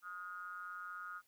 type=ring-modulated tone; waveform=triangle; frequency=92.1 Hz; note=F#2; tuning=7 cents flat; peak=-39 dBFS; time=0.02-1.22 s; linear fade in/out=50 ms; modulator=1340 Hz; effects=white hiss -74 dBFS RMS until 1.27 s + high-pass 60 Hz 12 dB/octave